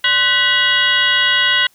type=tone with frequency modulation; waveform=sine; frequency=2417 Hz; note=D7; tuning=49 cents sharp; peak=-11 dBFS; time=0.04-1.67 s; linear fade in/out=5 ms; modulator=458 Hz; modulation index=2.4; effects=white hiss -55 dBFS RMS until 1.74 s